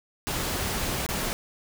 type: noise with dropouts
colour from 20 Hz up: pink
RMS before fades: -29 dBFS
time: 0.27-1.33 s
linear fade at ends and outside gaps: 0 ms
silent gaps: 1.064-1.089 s
effects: none